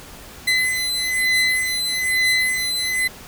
30% pulse beating tone pair, 2025 / 2026.1 Hz, B6 / B6, +43 / +44 cents, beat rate 1.1 Hz, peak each -18 dBFS, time 0.47-3.08 s, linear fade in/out 10 ms, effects pink hiss -40 dBFS RMS until 3.27 s

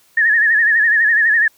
sine tone with vibrato, 1774 Hz, A6, 14 cents sharp, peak -10 dBFS, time 0.17-1.48 s, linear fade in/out 5 ms, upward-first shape sine, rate 12 Hz, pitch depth 95 cents each way, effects white hiss -54 dBFS RMS until 1.57 s

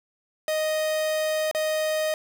45% pulse tone with dropouts, 622.3 Hz, D#5, in tune, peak -23 dBFS, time 0.48-2.14 s, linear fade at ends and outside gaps 1 ms, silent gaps 1.513-1.548 s, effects none

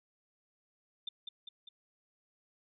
sine tone with echo, 3563 Hz, A7, 21 cents sharp, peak -36 dBFS, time 1.07-1.09 s, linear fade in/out 5 ms, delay 200 ms, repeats 3, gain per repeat -4 dB, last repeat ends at 1.69 s, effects none

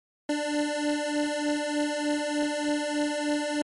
25% pulse beating tone pair, 293.7 / 297 Hz, D4 / D4, 0 / +20 cents, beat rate 3.3 Hz, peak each -26 / -24 dBFS, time 0.29-3.62 s, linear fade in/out 5 ms, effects MP3 48 kbps

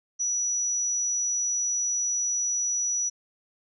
sine tone, 5880 Hz, F#8, 12 cents flat, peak -24 dBFS, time 0.19-3.1 s, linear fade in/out 20 ms, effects none

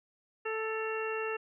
harmonic tone with a mistuned harmonic, 440.3 Hz, A4, 1 cent sharp, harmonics 1 / 2 / 3 / 4 / 5 / 6, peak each -34 / -43 / -40 / -41 / -49 / -40 dBFS, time 0.45-1.37 s, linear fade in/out 10 ms, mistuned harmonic 6, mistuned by +58 cents, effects none

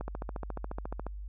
click train, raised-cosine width 1 ms, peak -23 dBFS, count 16, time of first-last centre 0.01-1.066 s, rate 14.2 Hz, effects added 50 Hz sine -38 dBFS peak until 1.28 s

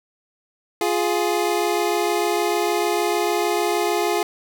25% pulse tone pair together, 350 / 416.6 Hz, F4 / G#4, +4 / +5 cents, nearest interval minor third, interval 301 cents, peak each -18 dBFS, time 0.81-4.23 s, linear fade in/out 2 ms, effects none

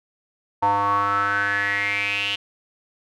square tone with band-pass filter sweep, 101 Hz, G#2, 48 cents flat, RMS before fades -22 dBFS, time 0.62-2.36 s, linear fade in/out 10 ms, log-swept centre 890 to 3000 Hz, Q 8, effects none

